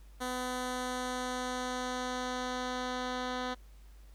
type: tone with low-pass filter sweep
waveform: 10% pulse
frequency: 251.7 Hz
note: B3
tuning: 33 cents sharp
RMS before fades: -36 dBFS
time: 0.2-3.55 s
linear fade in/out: 20 ms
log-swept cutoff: 11000 to 4200 Hz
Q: 1.1
effects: added 50 Hz sine -51 dBFS peak until 4.14 s + pink hiss -66 dBFS RMS until 4.14 s